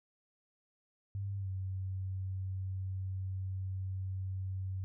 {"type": "tone with pitch glide", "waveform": "sine", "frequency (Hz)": [99, 94.69], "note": ["G2", "F#2"], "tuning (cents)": [18, 41], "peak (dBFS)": -35, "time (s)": [1.15, 4.84], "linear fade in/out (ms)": 0, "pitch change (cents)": -77, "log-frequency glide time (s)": [1.38, 1.49], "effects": []}